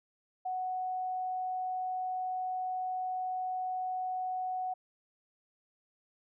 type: tone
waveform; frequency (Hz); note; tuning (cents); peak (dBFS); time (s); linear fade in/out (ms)
sine; 741; F#5; +2; -32; 0.45-4.74; 10
effects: none

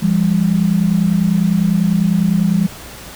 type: tone pair together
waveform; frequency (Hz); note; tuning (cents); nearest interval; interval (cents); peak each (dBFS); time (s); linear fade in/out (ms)
sine; 171.3 / 201.3; F3 / G3; -33 / +46; minor third; 279; -14; 0.02-2.67; 10
effects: added 60 Hz sine -42 dBFS peak until 3.15 s + pink hiss -34 dBFS RMS until 3.15 s

